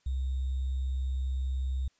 sine tone with sample-and-hold, 65.41 Hz, C2, in tune, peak -28 dBFS, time 0.06-1.88 s, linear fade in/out 5 ms, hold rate 3675 Hz, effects white hiss -71 dBFS RMS until 1.99 s + resampled to 16000 Hz

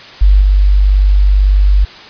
sine tone with level steps, 49 Hz, G1, in tune, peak -3 / -5 dBFS, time 0.21-1.85 s, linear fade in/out 10 ms, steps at 0.41 s, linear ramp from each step 5 ms, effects white hiss -33 dBFS RMS until 2.09 s + resampled to 11025 Hz

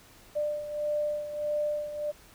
sine beating tone pair, 595 / 596.6 Hz, D5 / D5, +22 / +27 cents, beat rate 1.6 Hz, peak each -29 / -35 dBFS, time 0.35-2.12 s, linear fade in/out 20 ms, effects pink hiss -55 dBFS RMS until 2.34 s

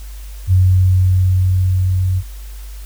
sine tone with level ramp, 92.5 Hz, F#2, in tune, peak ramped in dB -7 to -13 dBFS, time 0.47-2.23 s, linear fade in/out 50 ms, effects added 50 Hz sine -28 dBFS peak until 2.85 s + white hiss -43 dBFS RMS until 2.85 s

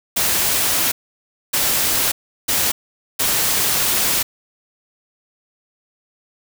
white noise bursts at uneven times, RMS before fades -18 dBFS, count 4, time 0.16-0.92 / 1.53-2.12 / 2.48-2.72 / 3.19-4.23 s, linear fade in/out 10 ms, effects none

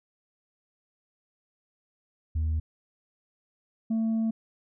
sine tone pair in turn, 78.9 / 223.8 Hz, D#2 / A3, +25 / +30 cents, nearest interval octave + tritone, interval 1805 cents, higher second, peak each -22 / -21 dBFS, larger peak second, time 2.35-2.6 / 3.9-4.31 s, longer second, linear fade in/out 10 ms, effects tanh soft clip ceiling -23 dBFS

